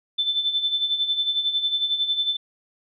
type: tone with tremolo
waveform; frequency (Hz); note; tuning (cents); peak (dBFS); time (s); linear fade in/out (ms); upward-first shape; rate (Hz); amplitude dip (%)
sine; 3529; A7; +4; -18; 0.18-2.37; 10; sine; 11; 65
effects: none